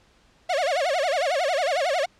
45% pulse tone with vibrato, 632 Hz, D#5, 27 cents sharp, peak -21 dBFS, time 0.49-2.06 s, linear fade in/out 10 ms, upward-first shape sine, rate 11 Hz, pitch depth 280 cents each way, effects pink hiss -59 dBFS RMS until 2.19 s + low-pass 6000 Hz 12 dB/octave

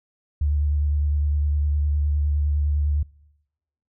sine tone with vibrato, 73.42 Hz, D2, in tune, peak -18 dBFS, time 0.41-3.03 s, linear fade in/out 5 ms, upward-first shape sine, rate 9.8 Hz, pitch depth 23 cents each way, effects noise-tail reverb RT60 0.9 s tail -24 dB re dry

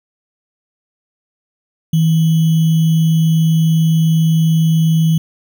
sine tone with sample-and-hold, 161.3 Hz, E3, 37 cents flat, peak -9 dBFS, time 1.93-5.18 s, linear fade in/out 5 ms, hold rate 3150 Hz, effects none

